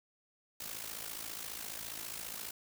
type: noise with amplitude modulation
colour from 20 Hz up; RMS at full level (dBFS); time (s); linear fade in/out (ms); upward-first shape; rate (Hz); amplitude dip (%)
white; -40; 0.6-2.51; 5; sine; 54.7; 70
effects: none